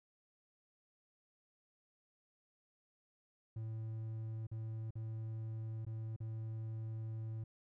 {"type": "tone with dropouts", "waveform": "triangle", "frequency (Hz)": 111.1, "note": "A2", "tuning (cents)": 17, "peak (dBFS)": -38, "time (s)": [3.56, 7.44], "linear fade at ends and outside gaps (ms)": 5, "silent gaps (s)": [[4.469, 4.514], [4.907, 4.954], [5.851, 5.865], [6.163, 6.203]], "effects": []}